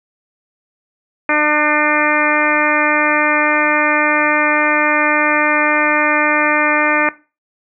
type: harmonic tone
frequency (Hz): 300.3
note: D4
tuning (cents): +39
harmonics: 1 / 2 / 3 / 4 / 5 / 6 / 7 / 8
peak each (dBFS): -20 / -20 / -20 / -20 / -20 / -20 / -20 / -20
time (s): 1.29-7.09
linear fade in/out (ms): 2
effects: noise-tail reverb RT60 0.3 s tail -18 dB re dry